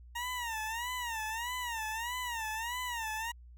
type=tone with vibrato; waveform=20% pulse; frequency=932.3 Hz; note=A#5; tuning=in tune; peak=-30 dBFS; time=0.15-3.32 s; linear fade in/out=10 ms; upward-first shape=sine; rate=1.6 Hz; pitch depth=130 cents each way; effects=added 60 Hz sine -50 dBFS peak until 3.57 s